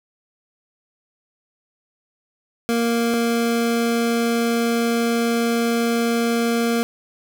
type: tone pair in turn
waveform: 25% pulse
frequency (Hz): 233.1 / 233.1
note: A#3 / A#3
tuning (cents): 0 / 0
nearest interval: unison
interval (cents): 0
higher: neither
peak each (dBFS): -14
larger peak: neither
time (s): 2.69-3.14 / 3.14-6.83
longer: second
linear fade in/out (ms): 0
effects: none